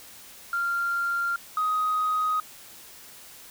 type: tone pair in turn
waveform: sine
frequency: 1389 / 1254 Hz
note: F6 / D#6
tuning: -10 / +13 cents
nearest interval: major second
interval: 177 cents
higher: first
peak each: -23 / -21 dBFS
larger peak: second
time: 0.53-1.36 / 1.57-2.4 s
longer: neither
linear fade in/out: 2 ms
effects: tanh soft clip ceiling -19 dBFS + white hiss -47 dBFS RMS until 3.5 s